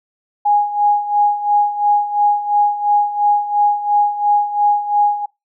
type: tone with tremolo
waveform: sine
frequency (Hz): 826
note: G#5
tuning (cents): -10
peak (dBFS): -9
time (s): 0.45-5.26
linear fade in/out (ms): 10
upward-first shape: sine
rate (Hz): 2.9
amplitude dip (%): 75
effects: noise-tail reverb RT60 0.2 s tail -24 dB re dry